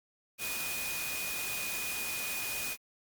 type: tone in noise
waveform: sine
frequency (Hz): 2473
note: D#7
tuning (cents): -11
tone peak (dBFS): -38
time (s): 0.38-2.77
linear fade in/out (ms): 50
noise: white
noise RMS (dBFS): -37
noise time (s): 0.38-2.77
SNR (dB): -4
effects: Opus 48 kbps